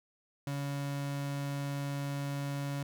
35% pulse tone, 141.1 Hz, C#3, 31 cents sharp, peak -32 dBFS, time 0.47-2.83 s, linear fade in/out 2 ms, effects none

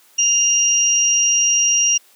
sine tone pair together, 2795 / 5711 Hz, F7 / F8, +1 / +38 cents, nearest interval octave, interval 1237 cents, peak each -18 / -14 dBFS, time 0.18-1.98 s, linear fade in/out 10 ms, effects white hiss -52 dBFS RMS until 2.15 s + high-pass 300 Hz 12 dB/octave

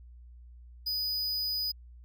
square tone, 4970 Hz, D#8, 3 cents flat, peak -30 dBFS, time 0.86-1.72 s, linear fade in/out 10 ms, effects added 60 Hz sine -48 dBFS peak until 2.04 s

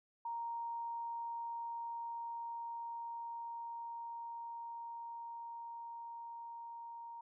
sine tone with level ramp, 932.3 Hz, A#5, in tune, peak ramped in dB -38 to -46 dBFS, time 0.25-7.21 s, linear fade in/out 5 ms, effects none

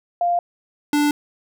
sine / square tone pair in turn, 698 / 293.5 Hz, F5 / D4, -1 / -1 cents, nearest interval octave + minor third, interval 1500 cents, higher first, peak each -16 dBFS, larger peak neither, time 0.21-0.39 / 0.93-1.11 s, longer neither, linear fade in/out 2 ms, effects none

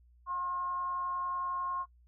sine tone with frequency modulation, 1072 Hz, C6, 42 cents sharp, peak -32 dBFS, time 0.26-1.86 s, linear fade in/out 50 ms, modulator 355 Hz, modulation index 0.25, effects noise-tail reverb RT60 0.1 s tail -22 dB re dry + added 60 Hz sine -59 dBFS peak until 2.07 s

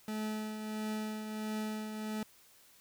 40% pulse tone with tremolo, 215.5 Hz, A3, 36 cents flat, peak -33 dBFS, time 0.08-2.23 s, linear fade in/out 2 ms, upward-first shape triangle, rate 1.5 Hz, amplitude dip 50%, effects white hiss -62 dBFS RMS until 2.8 s

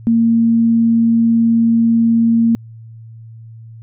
sine tone, 229.6 Hz, A#3, 26 cents flat, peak -9 dBFS, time 0.07-2.55 s, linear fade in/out 0 ms, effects added 113 Hz sine -33 dBFS peak until 3.82 s

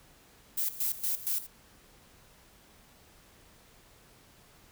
violet noise with tremolo, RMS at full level -30 dBFS, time 0.57-1.47 s, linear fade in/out 10 ms, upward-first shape square, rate 4.3 Hz, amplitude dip 80%, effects pink hiss -59 dBFS RMS until 4.71 s

